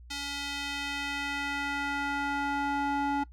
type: tone with band-pass filter sweep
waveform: square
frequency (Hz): 283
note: C#4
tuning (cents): +36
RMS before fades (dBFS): -32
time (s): 0.1-3.24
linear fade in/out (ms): 10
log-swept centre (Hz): 4300 to 760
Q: 1.2
effects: noise-tail reverb RT60 0.1 s tail -21 dB re dry + added 60 Hz sine -47 dBFS peak until 3.32 s